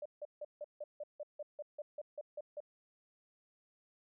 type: tone bursts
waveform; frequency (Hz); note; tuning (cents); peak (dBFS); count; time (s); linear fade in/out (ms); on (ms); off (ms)
sine; 593; D5; +17; -40; 14; 0.02-2.604; 5; 36; 160
effects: none